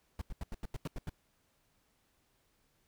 brown noise bursts, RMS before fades -38 dBFS, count 9, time 0.19-1.095 s, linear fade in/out 2 ms, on 25 ms, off 85 ms, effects pink hiss -74 dBFS RMS until 2.87 s

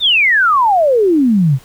sine exponential sweep, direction down, 3729 to 124.3 Hz, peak -8 dBFS, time 0-1.59 s, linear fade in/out 50 ms, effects pink hiss -44 dBFS RMS until 1.64 s

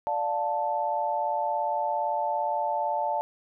sine chord, D minor, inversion none, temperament just, 587.3 / 704.8 / 881 Hz, D5 / F5 / A5, 0 / +16 / +2 cents, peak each -31 / -31 / -27 dBFS, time 0.07-3.21 s, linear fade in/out 0 ms, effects none

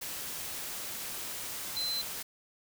sine tone in noise, 4070 Hz, C8, 49 cents flat, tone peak -31 dBFS, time 1.76-2.02 s, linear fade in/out 10 ms, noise white, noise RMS -39 dBFS, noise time 0.01-2.23 s, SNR +5 dB, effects none

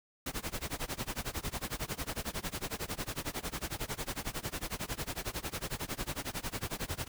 pink noise with tremolo, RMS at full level -35 dBFS, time 0.26-7.08 s, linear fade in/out 5 ms, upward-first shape sine, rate 11 Hz, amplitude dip 95%, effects none

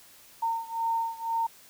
sine beating tone pair, 913 / 915 Hz, A#5 / A#5, -36 / -32 cents, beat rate 2 Hz, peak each -29 / -31 dBFS, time 0.42-1.47 s, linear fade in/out 10 ms, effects white hiss -54 dBFS RMS until 1.69 s

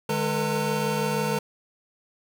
square tone cluster, 151 / 208.5 / 446.6 / 492.8 / 908 Hz, D3 / G#3 / A4 / B4 / A#5, +48 / +7 / +26 / -4 / -46 cents, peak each -31 dBFS, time 0.09-1.39 s, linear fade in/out 5 ms, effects none

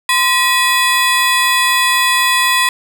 25% pulse ring-modulated tone, 1480 Hz, F#6, in tune, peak -4 dBFS, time 0.09-2.69 s, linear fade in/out 2 ms, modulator 448 Hz, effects none

